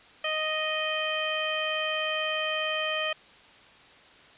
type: harmonic tone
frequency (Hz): 622.3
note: D#5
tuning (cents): 0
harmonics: 1 / 2 / 3 / 4 / 5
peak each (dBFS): -32 / -35 / -34 / -33 / -32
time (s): 0.24-3.13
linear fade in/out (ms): 5
effects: white hiss -53 dBFS RMS until 4.37 s + resampled to 8000 Hz